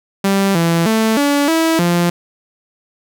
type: tone with pitch steps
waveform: sawtooth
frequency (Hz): 196.2 / 167.6 / 221.4 / 286.1 / 325.3 / 173.4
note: G3 / E3 / A3 / D4 / E4 / F3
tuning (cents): +2 / +29 / +11 / -45 / -23 / -12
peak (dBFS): -8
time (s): 0.24-2.1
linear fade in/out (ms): 5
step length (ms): 310
effects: none